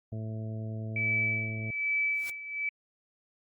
harmonic tone, 110 Hz, A2, in tune, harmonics 1 / 2 / 3 / 4 / 5 / 6, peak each -34 / -41 / -49 / -50 / -53 / -49 dBFS, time 0.12-1.71 s, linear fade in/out 5 ms
sine tone with tremolo, 2304 Hz, D7, 34 cents flat, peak -25 dBFS, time 0.96-2.69 s, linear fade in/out 2 ms, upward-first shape sine, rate 1.2 Hz, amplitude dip 80%
white noise with exponential growth, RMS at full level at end -40 dBFS, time 2.09-2.3 s, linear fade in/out 2 ms, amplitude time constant 45 ms
effects Opus 32 kbps

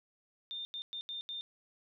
sine tone bursts at uneven times, 3613 Hz, A7, 45 cents sharp, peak -38 dBFS, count 5, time 0.51-0.65 / 0.74-0.82 / 0.93-1.01 / 1.09-1.21 / 1.29-1.41 s, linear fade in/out 0 ms, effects none

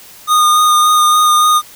square tone with vibrato, 1226 Hz, D#6, 26 cents flat, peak -8 dBFS, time 0.27-1.62 s, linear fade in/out 50 ms, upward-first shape sine, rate 3.5 Hz, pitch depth 13 cents each way, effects white hiss -38 dBFS RMS until 1.75 s

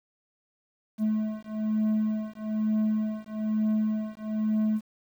triangle beating tone pair, 215.2 / 216.3 Hz, A3 / A3, -38 / -29 cents, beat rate 1.1 Hz, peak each -26 dBFS, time 0.98-4.81 s, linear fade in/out 50 ms, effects 9-bit

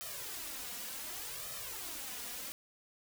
white noise with flanger, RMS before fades -43 dBFS, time 0.01-2.52 s, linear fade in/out 0 ms, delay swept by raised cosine 1.6 to 4.2 ms, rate 0.67 Hz, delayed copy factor +0.8, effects none

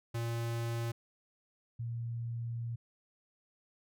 square / sine tone pair in turn, 116.54 / 117.01 Hz, A#2 / A#2, 0 / +7 cents, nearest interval unison, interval 7 cents, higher second, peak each -34 / -35 dBFS, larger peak first, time 0.14-0.92 / 1.79-2.76 s, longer second, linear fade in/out 10 ms, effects none

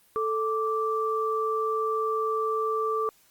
sine tone pair together, 440 / 1169.9 Hz, A4 / D6, 0 / -7 cents, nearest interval octave + perfect fourth, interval 1693 cents, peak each -27 dBFS, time 0.16-3.09 s, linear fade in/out 0 ms, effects white hiss -61 dBFS RMS until 3.3 s + Opus 32 kbps

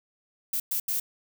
violet noise bursts at uneven times, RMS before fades -28 dBFS, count 3, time 0.53-0.6 / 0.71-0.8 / 0.88-1 s, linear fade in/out 5 ms, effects none

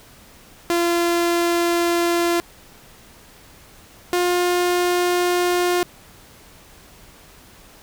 sawtooth tone pair in turn, 343.3 / 355 Hz, F4 / F4, -30 / +28 cents, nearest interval minor second, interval 58 cents, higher second, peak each -13 dBFS, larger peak neither, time 0.7-2.4 / 4.13-5.83 s, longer neither, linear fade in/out 0 ms, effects pink hiss -47 dBFS RMS until 7.82 s

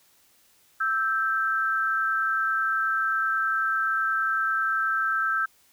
sine tone pair together, 1318.5 / 1568 Hz, E6 / G6, 0 / 0 cents, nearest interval minor third, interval 300 cents, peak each -25 dBFS, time 0.8-5.46 s, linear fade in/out 10 ms, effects white hiss -61 dBFS RMS until 5.72 s

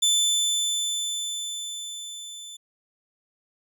25% pulse tone with level ramp, 3520 Hz, A7, in tune, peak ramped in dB -14 to -35 dBFS, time 0.02-2.57 s, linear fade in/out 10 ms, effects none

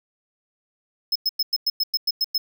square tone bursts, 5170 Hz, E8, 34 cents flat, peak -19 dBFS, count 10, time 1.12-2.38 s, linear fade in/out 5 ms, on 36 ms, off 100 ms, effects none

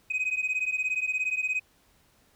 sine beating tone pair, 2506 / 2523 Hz, D#7 / D#7, +12 / +23 cents, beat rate 17 Hz, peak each -27 dBFS, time 0.1-1.6 s, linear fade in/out 10 ms, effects tanh soft clip ceiling -23 dBFS + pink hiss -64 dBFS RMS until 2.35 s

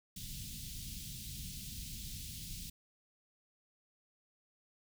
pink band-stop noise, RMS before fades -45 dBFS, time 0.16-2.7 s, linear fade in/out 5 ms, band 200 to 3200 Hz, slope 24 dB/octave, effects none

